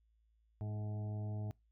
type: harmonic tone with a mistuned harmonic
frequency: 105.8 Hz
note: G#2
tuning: 33 cents sharp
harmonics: 1 / 2 / 3 / 4 / 6 / 7 / 8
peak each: -38 / -49 / -55 / -56 / -55 / -59 / -64 dBFS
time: 0.61-1.51 s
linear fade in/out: 0 ms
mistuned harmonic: 2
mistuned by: -31 cents
effects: noise-tail reverb RT60 0.2 s tail -24 dB re dry + added 55 Hz sine -70 dBFS peak until 1.71 s